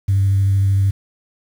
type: tone with vibrato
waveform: sine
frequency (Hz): 98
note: G2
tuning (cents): 0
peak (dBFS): -11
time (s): 0.08-0.91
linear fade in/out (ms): 10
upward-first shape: square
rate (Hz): 13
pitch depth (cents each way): 11
effects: tanh soft clip ceiling -8 dBFS + 7-bit